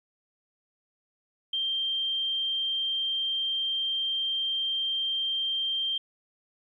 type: tone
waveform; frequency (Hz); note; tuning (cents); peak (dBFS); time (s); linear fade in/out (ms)
sine; 3165; G7; +16; -26; 1.53-5.98; 5
effects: 11-bit